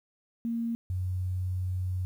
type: tone pair in turn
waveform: sine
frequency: 231.5 / 91.87 Hz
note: A#3 / F#2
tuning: -12 / -12 cents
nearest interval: octave + major third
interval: 1600 cents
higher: first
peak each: -28 / -28 dBFS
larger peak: neither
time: 0.45-0.75 / 0.9-2.05 s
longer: second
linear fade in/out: 0 ms
effects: 10-bit